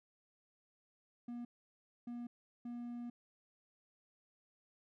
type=tone bursts at uneven times; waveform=triangle; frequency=239.7 Hz; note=A#3; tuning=48 cents sharp; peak=-40 dBFS; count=3; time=1.28-1.45 / 2.07-2.27 / 2.65-3.1 s; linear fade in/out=5 ms; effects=none